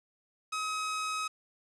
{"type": "tone", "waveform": "sawtooth", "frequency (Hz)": 1271, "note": "D#6", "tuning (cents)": 36, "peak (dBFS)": -28, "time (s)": [0.52, 1.28], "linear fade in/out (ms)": 10, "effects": ["resampled to 22050 Hz", "9-bit"]}